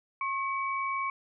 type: tone pair together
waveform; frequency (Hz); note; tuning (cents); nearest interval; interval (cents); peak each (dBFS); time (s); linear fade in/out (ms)
sine; 1084 / 2275; C#6 / C#7; -39 / +44; octave + minor second; 1283; -30 / -34; 0.21-1.1; 2
effects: none